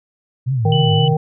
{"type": "tone with vibrato", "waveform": "sine", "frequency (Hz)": 119.4, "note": "A#2", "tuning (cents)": 42, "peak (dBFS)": -15, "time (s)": [0.46, 1.14], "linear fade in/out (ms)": 20, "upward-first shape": "triangle", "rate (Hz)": 3.7, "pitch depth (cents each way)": 260}
{"type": "harmonic tone", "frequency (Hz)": 155.56, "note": "D#3", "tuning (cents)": 0, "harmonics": [1, 3, 5], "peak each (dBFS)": [-15, -20, -22], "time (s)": [0.65, 1.17], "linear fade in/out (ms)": 5}
{"type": "tone", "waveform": "sine", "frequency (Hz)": 2976, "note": "F#7", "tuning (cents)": 9, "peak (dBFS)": -20, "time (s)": [0.72, 1.08], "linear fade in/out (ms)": 2}
{"effects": []}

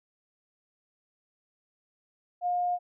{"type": "tone", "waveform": "sine", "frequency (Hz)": 712, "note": "F5", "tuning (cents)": 33, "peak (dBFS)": -25, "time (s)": [2.41, 2.79], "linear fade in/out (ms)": 50, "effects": []}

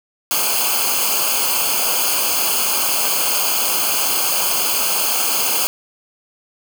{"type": "noise with comb filter", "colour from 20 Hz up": "white", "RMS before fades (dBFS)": -18, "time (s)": [0.31, 5.67], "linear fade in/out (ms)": 0, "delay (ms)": 0.53, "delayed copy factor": -1, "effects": []}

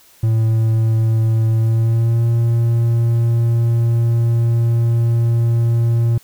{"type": "tone with pitch glide", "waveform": "triangle", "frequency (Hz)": [112, 116.55], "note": ["A2", "A#2"], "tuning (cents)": [31, 0], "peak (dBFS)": -10, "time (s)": [0.23, 6.18], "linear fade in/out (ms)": 5, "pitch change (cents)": 69, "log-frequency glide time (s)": [1.6, 2.26], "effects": ["white hiss -49 dBFS RMS until 6.23 s"]}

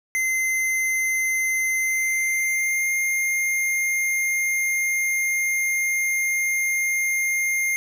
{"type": "tone with pitch glide", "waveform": "square", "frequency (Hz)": [2069, 2117], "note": ["C7", "C7"], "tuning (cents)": [-20, 20], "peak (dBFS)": -21, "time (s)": [0.15, 7.76], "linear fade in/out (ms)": 0, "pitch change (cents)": 40, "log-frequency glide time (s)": [1.78, 2.91], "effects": []}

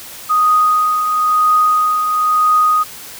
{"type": "tone with tremolo", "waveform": "sine", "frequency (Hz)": 1244.5, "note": "D#6", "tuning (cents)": 0, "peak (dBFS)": -8, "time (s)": [0.29, 2.84], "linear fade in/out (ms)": 20, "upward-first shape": "triangle", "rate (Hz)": 0.99, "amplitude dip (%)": 50, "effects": ["white hiss -33 dBFS RMS until 3.19 s"]}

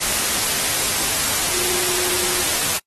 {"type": "tone in noise", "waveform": "sine", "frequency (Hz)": 360, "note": "F#4", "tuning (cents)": -47, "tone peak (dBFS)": -29, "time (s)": [1.52, 2.42], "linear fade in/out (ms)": 20, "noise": "white", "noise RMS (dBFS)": -20, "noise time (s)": [0, 2.79], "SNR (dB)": -12, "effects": ["noise-tail reverb RT60 0.1 s tail -25 dB re dry", "AAC 32 kbps"]}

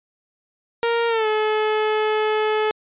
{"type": "tone with pitch glide", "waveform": "sawtooth", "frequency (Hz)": [466.2, 430], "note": ["A#4", "A4"], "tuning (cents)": [0, -40], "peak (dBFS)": -14, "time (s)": [0.83, 2.71], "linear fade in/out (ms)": 0, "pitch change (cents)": -140, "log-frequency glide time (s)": [1.08, 1.27], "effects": ["resampled to 8000 Hz"]}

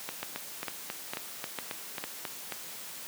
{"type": "two click trains", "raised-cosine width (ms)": 0.3, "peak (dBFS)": [-18, -17], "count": [10, 5], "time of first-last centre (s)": [[0.09, 2.522], [0.23, 2.04]], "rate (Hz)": [3.7, 2.21], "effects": ["white hiss -43 dBFS RMS until 3.07 s", "high-pass 150 Hz 12 dB/octave"]}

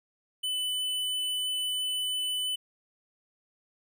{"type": "tone", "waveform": "square", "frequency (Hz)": 3001, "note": "F#7", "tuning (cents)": 24, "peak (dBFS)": -29, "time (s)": [0.43, 2.56], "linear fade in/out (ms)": 10, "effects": []}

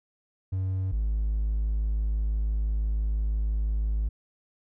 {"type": "tone pair in turn", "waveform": "triangle", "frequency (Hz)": [94.4, 52.98], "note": ["F#2", "G#1"], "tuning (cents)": [35, 35], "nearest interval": "minor seventh", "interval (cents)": 1000, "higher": "first", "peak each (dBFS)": [-23, -21], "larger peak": "second", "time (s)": [[0.52, 0.92], [0.92, 4.09]], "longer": "second", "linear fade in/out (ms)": 10, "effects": ["tanh soft clip ceiling -18 dBFS"]}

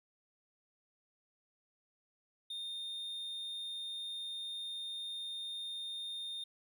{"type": "tone", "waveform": "triangle", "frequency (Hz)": 3649, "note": "A#7", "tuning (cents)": -38, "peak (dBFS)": -38, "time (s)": [2.5, 6.44], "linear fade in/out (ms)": 5, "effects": []}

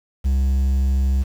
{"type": "tone with low-pass filter", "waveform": "square", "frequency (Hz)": 66.6, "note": "C2", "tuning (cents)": 31, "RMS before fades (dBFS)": -18, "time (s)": [0.24, 1.24], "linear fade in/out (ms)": 20, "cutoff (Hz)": 140, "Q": 0.91, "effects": ["7-bit"]}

